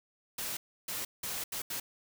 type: noise bursts at uneven times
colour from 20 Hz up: white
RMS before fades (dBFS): -37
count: 5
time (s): 0.38-0.57 / 0.88-1.05 / 1.23-1.44 / 1.52-1.62 / 1.7-1.8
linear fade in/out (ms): 5
effects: none